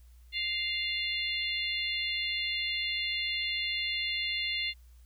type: harmonic tone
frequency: 698.5 Hz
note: F5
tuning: in tune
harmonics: 3 / 4 / 5 / 6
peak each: -34 / -35 / -36 / -37 dBFS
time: 0.32-4.74 s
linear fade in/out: 50 ms
effects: added 60 Hz sine -52 dBFS peak until 5.05 s + white hiss -69 dBFS RMS until 5.05 s